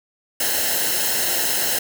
white noise with comb filter, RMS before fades -21 dBFS, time 0.4-1.79 s, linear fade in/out 5 ms, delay 0.85 ms, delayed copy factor -0.7, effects none

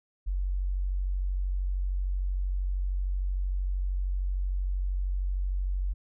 sine tone, 46.52 Hz, F#1, 10 cents sharp, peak -26 dBFS, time 0.26-5.94 s, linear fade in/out 20 ms, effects none

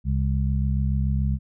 harmonic tone, 67 Hz, C2, 42 cents sharp, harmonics 1 / 2 / 3, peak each -22 / -25 / -29 dBFS, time 0.04-1.39 s, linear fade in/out 50 ms, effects none

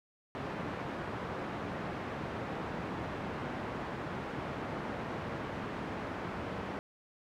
pink band-pass noise, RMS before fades -39 dBFS, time 0.35-6.79 s, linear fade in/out 0 ms, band 120 to 1600 Hz, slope 12 dB/octave, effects none

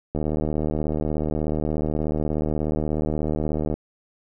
click train, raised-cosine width 2 ms, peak -12 dBFS, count 276, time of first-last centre 0.15-3.74 s, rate 76.6 Hz, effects none

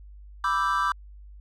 triangle chord, E minor seventh, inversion second, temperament equal, 987.8 / 1174.7 / 1318.5 / 1568 Hz, B5 / D6 / E6 / G6, 0 / 0 / 0 / 0 cents, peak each -27 / -23 / -28 / -28 dBFS, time 0.44-0.92 s, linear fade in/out 2 ms, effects added 50 Hz sine -43 dBFS peak until 1.4 s

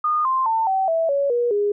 sine tone with pitch steps, 1224 / 1047.2 / 896 / 766.6 / 655.9 / 561.2 / 480.2 / 410.8 Hz, D#6 / C6 / A5 / G5 / E5 / C#5 / B4 / G#4, -29 / +1 / +31 / -39 / -9 / +21 / -49 / -19 cents, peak -17 dBFS, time 0.04-1.72 s, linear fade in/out 5 ms, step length 210 ms, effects none

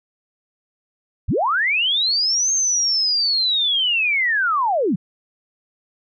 sine linear two-way sweep, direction up then down, 30.87 to 6440 to 145.9 Hz, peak -16 dBFS, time 1.28-4.96 s, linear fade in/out 10 ms, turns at 2.52 s, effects none

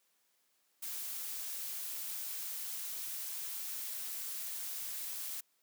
blue noise, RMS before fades -41 dBFS, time 0.82-5.41 s, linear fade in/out 10 ms, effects white hiss -75 dBFS RMS until 5.62 s + high-pass 200 Hz 12 dB/octave

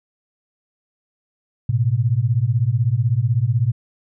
sine beating tone pair, 110 / 126 Hz, A2 / B2, 0 / +35 cents, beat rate 16 Hz, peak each -18 dBFS, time 1.69-3.72 s, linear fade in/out 5 ms, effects none

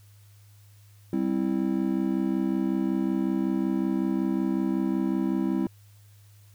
triangle chord, C major, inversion second, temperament just, 196.22 / 261.6 / 327 Hz, G3 / C4 / E4, +2 / 0 / -14 cents, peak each -26 dBFS, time 1.13-5.67 s, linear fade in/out 2 ms, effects added 102 Hz sine -51 dBFS peak until 6.54 s + white hiss -62 dBFS RMS until 6.54 s

